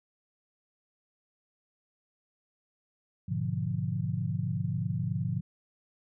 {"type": "chord", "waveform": "sine", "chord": "G# diminished seventh", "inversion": "none", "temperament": "equal", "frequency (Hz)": [103.83, 123.47, 146.83, 174.61], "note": ["G#2", "B2", "D3", "F3"], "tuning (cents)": [0, 0, 0, 0], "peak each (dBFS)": -34, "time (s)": [3.28, 5.41], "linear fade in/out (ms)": 10, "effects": []}